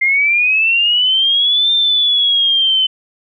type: linear two-way sweep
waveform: sine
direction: up then down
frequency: 2093 to 3600 to 3042 Hz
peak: -10 dBFS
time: 0.01-2.87 s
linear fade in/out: 10 ms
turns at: 1.72 s
effects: none